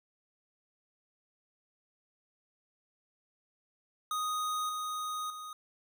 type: tone with level steps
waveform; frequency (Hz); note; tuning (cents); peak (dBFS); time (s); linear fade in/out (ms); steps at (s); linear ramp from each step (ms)
square; 1244.5; D#6; 0; -32 / -35 / -42; 4.11-5.53; 2; 4.69 / 5.3; 2
effects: none